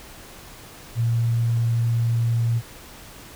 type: tone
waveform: sine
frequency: 116.54 Hz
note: A#2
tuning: in tune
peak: -18 dBFS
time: 0.95-2.62 s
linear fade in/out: 50 ms
effects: pink hiss -43 dBFS RMS until 3.35 s